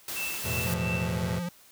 white noise, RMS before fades -35 dBFS, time 0.08-0.74 s, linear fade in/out 2 ms
sine tone with tremolo, 2663 Hz, E7, 17 cents sharp, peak -30 dBFS, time 0.15-1.15 s, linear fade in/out 20 ms, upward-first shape triangle, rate 2.9 Hz, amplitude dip 90%
sawtooth chord, E suspended fourth, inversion none, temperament just, 82.41 / 109.88 / 123.61 Hz, E2 / A2 / B2, 0 / -2 / +2 cents, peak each -30 dBFS, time 0.44-1.4 s, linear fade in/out 20 ms
square tone with vibrato, 174.61 Hz, F3, in tune, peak -31 dBFS, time 0.66-1.49 s, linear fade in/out 5 ms, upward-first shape sine, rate 15 Hz, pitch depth 37 cents each way
effects white hiss -56 dBFS RMS until 1.71 s

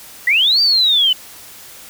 sine linear two-way sweep, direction up then down, 1881 to 4709 to 2952 Hz, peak -10 dBFS, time 0.27-1.13 s, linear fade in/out 5 ms, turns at 0.61 s, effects white hiss -38 dBFS RMS until 1.89 s

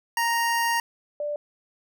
25% pulse / sine tone pair in turn, 932.3 / 589.2 Hz, A#5 / D5, 0 / +6 cents, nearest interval minor sixth, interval 794 cents, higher first, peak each -18 / -26 dBFS, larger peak first, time 0.17-0.8 / 1.2-1.36 s, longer first, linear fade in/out 2 ms, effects none

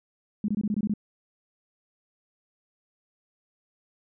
sine tone bursts, 208.7 Hz, G#3, 9 cents sharp, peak -23 dBFS, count 8, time 0.44-0.938 s, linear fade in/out 2 ms, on 43 ms, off 22 ms, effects none

